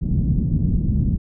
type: low-pass noise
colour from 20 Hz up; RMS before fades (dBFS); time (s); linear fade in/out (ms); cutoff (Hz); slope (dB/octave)
white; -19; 0.01-1.18; 20; 190; 24
effects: none